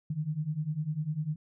sine beating tone pair, 147.2 / 157.2 Hz, D3 / D#3, +4 / +18 cents, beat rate 10 Hz, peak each -34 / -32 dBFS, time 0.1-1.36 s, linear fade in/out 5 ms, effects none

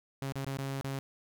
sawtooth tone with dropouts, 136.3 Hz, C#3, 29 cents flat, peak -30 dBFS, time 0.22-0.99 s, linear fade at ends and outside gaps 0 ms, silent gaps 0.323-0.356 / 0.446-0.466 / 0.571-0.586 / 0.811-0.844 s, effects none

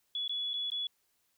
sine tone with dropouts, 3400 Hz, G#7, 40 cents sharp, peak -32 dBFS, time 0.15-0.87 s, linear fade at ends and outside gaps 2 ms, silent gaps 0.279-0.294 / 0.534-0.539 / 0.702-0.718 s, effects white hiss -75 dBFS RMS until 1.37 s

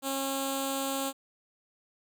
5% pulse tone with notch filter, 271.7 Hz, C#4, 35 cents flat, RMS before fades -32 dBFS, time 0.02-1.13 s, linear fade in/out 50 ms, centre 2000 Hz, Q 0.53, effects none

